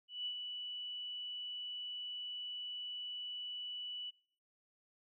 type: tone with ADSR envelope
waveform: sine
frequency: 2960 Hz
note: F#7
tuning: in tune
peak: -36 dBFS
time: 0.08-4.11 s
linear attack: 180 ms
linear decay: 77 ms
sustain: -5 dB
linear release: 19 ms
effects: noise-tail reverb RT60 0.6 s tail -25 dB re dry